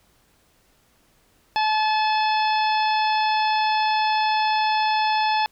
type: harmonic tone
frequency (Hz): 863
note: A5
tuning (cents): -34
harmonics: 1 / 2 / 3 / 4 / 5 / 6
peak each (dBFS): -19 / -30 / -29 / -32 / -33 / -34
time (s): 1.56-5.46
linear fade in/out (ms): 0
effects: pink hiss -61 dBFS RMS until 5.51 s